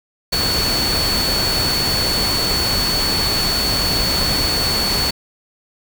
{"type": "tone in noise", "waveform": "sine", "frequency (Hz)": 4435, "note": "C#8", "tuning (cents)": 0, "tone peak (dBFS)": -18, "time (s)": [0.32, 5.11], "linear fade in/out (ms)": 10, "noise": "pink", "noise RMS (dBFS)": -21, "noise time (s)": [0.32, 5.11], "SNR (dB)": 0, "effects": []}